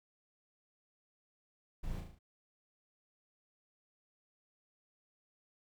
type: noise with echo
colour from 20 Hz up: brown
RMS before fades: -41 dBFS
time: 1.83-2.01 s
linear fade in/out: 10 ms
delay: 36 ms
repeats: 5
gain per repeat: -4 dB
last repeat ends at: 2.19 s
effects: none